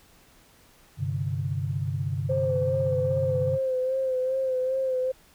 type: chord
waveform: sine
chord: G suspended fourth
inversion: none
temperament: just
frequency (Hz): 98 / 130.67 / 147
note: G2 / C3 / D3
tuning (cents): 0 / -2 / +2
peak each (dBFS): -30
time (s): 0.97-3.59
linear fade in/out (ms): 50
type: tone with vibrato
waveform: sine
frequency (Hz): 520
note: C5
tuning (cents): -11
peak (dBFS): -23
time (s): 2.29-5.12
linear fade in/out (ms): 10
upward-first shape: sine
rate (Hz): 2.5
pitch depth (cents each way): 37
effects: tanh soft clip ceiling -13 dBFS + pink hiss -57 dBFS RMS until 5.34 s